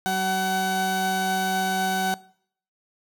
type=tone pair together; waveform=30% pulse; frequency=189.48 / 754 Hz; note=F#3 / F#5; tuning=+41 / +32 cents; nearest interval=2 octaves; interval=2391 cents; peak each=-26 / -21 dBFS; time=0.06-2.14 s; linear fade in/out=0 ms; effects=noise-tail reverb RT60 0.6 s tail -21 dB re dry